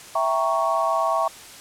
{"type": "chord", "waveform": "sine", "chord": "E diminished seventh", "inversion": "none", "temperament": "equal", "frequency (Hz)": [659.3, 784, 932.3, 1108.7], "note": ["E5", "G5", "Bb5", "Db6"], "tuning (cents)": [0, 0, 0, 0], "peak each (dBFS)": [-23, -27, -27, -23], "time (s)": [0.15, 1.28], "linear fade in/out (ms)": 5, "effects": ["white hiss -42 dBFS RMS until 1.6 s", "low-pass 10000 Hz 12 dB/octave"]}